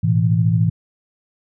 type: chord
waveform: sine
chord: A suspended second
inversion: none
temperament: equal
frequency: 110 / 123.47 / 164.81 Hz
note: A2 / B2 / E3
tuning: 0 / 0 / 0 cents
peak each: -16 / -21 / -17 dBFS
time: 0.03-0.7 s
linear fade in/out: 10 ms
effects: none